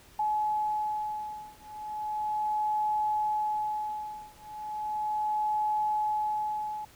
sine beating tone pair, 850 / 850.36 Hz, G#5 / G#5, +40 / +41 cents, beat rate 0.36 Hz, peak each -31 dBFS, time 0.19-6.85 s, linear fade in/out 5 ms, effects pink hiss -56 dBFS RMS until 6.95 s

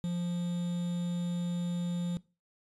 triangle tone with quantisation, 174.61 Hz, F3, in tune, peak -28 dBFS, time 0.04-2.17 s, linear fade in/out 0 ms, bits 8, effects noise-tail reverb RT60 0.3 s tail -20 dB re dry + resampled to 24000 Hz

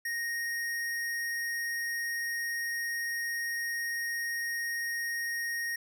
square tone, 1864.7 Hz, A#6, in tune, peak -32 dBFS, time 0.05-5.76 s, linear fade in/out 5 ms, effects none

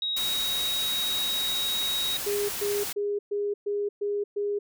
sine tone, 3800 Hz, A#7, 33 cents sharp, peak -26 dBFS, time 0.02-2.17 s, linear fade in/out 2 ms
white noise, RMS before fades -33 dBFS, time 0.16-2.93 s, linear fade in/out 10 ms
sine tone bursts, 409 Hz, G#4, 26 cents flat, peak -25 dBFS, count 7, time 2.26-4.59 s, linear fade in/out 10 ms, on 230 ms, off 120 ms
effects none

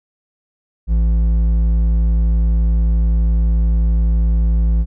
sine tone with hard clipping, 55.8 Hz, A1, 25 cents sharp, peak -13 dBFS, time 0.87-4.86 s, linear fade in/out 50 ms, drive 6 dB, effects none

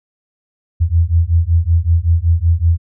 sine beating tone pair, 81.4 / 86.7 Hz, E2 / F2, -21 / -12 cents, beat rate 5.3 Hz, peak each -13 dBFS, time 0.8-2.78 s, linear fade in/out 20 ms, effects none

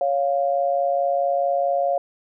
sine tone pair together, 556.4 / 701 Hz, C#5 / F5, +6 / +6 cents, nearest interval major third, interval 400 cents, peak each -21 dBFS, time 0.01-1.98 s, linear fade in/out 2 ms, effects none

